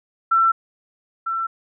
sine tone pair in turn, 1343 / 1343 Hz, E6 / E6, +32 / +32 cents, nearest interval unison, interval 0 cents, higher neither, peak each -13 / -21 dBFS, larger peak first, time 0.31-0.52 / 1.26-1.47 s, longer neither, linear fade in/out 10 ms, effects none

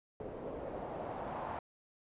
white noise with low-pass filter sweep, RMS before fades -42 dBFS, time 0.2-1.59 s, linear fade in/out 2 ms, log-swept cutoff 480 to 890 Hz, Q 2.1, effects resampled to 8000 Hz

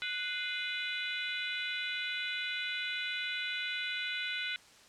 harmonic tone with a mistuned harmonic, 493.9 Hz, B4, in tune, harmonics 3 / 4 / 5 / 6 / 7 / 8, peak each -39 / -40 / -41 / -42 / -42 / -43 dBFS, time 0.02-4.56 s, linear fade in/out 0 ms, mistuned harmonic 4, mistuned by +89 cents, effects white hiss -58 dBFS RMS until 4.88 s + low-pass 7000 Hz 12 dB/octave

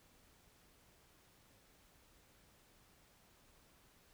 silence, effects pink hiss -68 dBFS RMS until 4.13 s

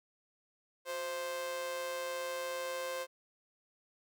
sawtooth tone with amplitude modulation, 523.3 Hz, C5, in tune, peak -30 dBFS, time 0.85-3.07 s, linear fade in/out 50 ms, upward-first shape sine, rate 160 Hz, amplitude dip 55%, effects none

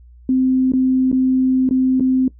sine tone with dropouts, 259.3 Hz, C4, 15 cents flat, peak -12 dBFS, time 0.29-2.28 s, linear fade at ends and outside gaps 2 ms, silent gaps 0.72-0.735 / 1.116-1.127 / 1.691-1.709 / 1.998-2.006 s, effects noise-tail reverb RT60 0.1 s tail -19 dB re dry + added 60 Hz sine -41 dBFS peak until 2.39 s

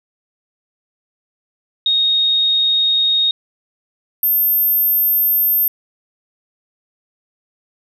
sine tone pair in turn, 3729 / 13289 Hz, A#7 / G#9, 0 / 0 cents, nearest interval octave + minor seventh, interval 2200 cents, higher second, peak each -12 dBFS, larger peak neither, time 1.86-3.31 / 4.23-5.68 s, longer neither, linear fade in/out 2 ms, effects none

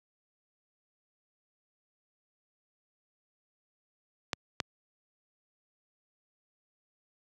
clicks, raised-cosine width 0.2 ms, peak -11 dBFS, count 2, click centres 4.332 / 4.602 s, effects high-pass 100 Hz 12 dB/octave

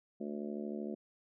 harmonic tone, 73 Hz, D2, 10 cents flat, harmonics 3 / 4 / 5 / 6 / 7 / 8 / 9, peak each -40 / -46 / -43 / -54 / -49 / -51 / -52 dBFS, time 0.2-0.95 s, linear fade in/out 10 ms, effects none

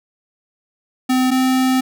square tone pair in turn, 256.6 / 259 Hz, C4 / C4, -34 / -17 cents, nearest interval unison, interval 17 cents, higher second, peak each -14 dBFS, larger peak neither, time 1.09-1.31 / 1.31-1.81 s, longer second, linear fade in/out 10 ms, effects none

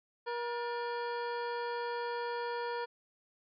harmonic tone with a mistuned harmonic, 475.8 Hz, A#4, 35 cents sharp, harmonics 1 / 2 / 3 / 4 / 5 / 6 / 7 / 9 / 10, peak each -37 / -38 / -45 / -47 / -54 / -59 / -54 / -54 / -57 dBFS, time 0.26-2.86 s, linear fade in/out 20 ms, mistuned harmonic 4, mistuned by -120 cents, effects none

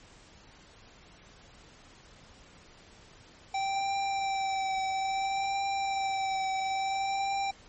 square tone with vibrato, 778 Hz, G5, 13 cents flat, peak -29 dBFS, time 3.54-7.51 s, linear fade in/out 5 ms, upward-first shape triangle, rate 0.59 Hz, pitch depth 26 cents each way, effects pink hiss -55 dBFS RMS until 7.68 s + MP3 32 kbps

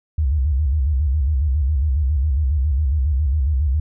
sine tone with vibrato, 70.8 Hz, C#2, 37 cents sharp, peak -15 dBFS, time 0.18-3.8 s, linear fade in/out 5 ms, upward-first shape square, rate 7.3 Hz, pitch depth 150 cents each way, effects none

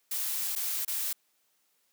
blue noise with dropouts, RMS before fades -32 dBFS, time 0.11-1.13 s, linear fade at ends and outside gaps 5 ms, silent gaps 0.553-0.56 / 0.85-0.878 s, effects white hiss -72 dBFS RMS until 1.92 s + high-pass 200 Hz 12 dB/octave

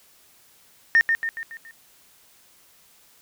sine tone with echo, 1823 Hz, A#6, 39 cents flat, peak -11 dBFS, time 0.95-1.01 s, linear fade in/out 0 ms, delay 140 ms, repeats 5, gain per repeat -6 dB, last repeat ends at 1.71 s, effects tanh soft clip ceiling -9 dBFS + white hiss -56 dBFS RMS until 3.21 s

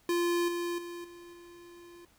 square tone with level steps, 346.3 Hz, F4, 15 cents flat, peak -27 / -32 / -40 / -48 / -50 dBFS, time 0.09-2.05 s, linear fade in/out 2 ms, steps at 0.48 / 0.78 / 1.04 / 1.33 s, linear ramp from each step 5 ms, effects pink hiss -65 dBFS RMS until 2.18 s

